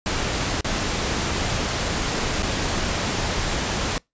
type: noise with dropouts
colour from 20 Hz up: pink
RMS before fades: -24 dBFS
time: 0.06-3.98 s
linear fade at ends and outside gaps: 1 ms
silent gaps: 0.609-0.645 / 2.424-2.429 s
effects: noise-tail reverb RT60 0.2 s tail -26 dB re dry + resampled to 16000 Hz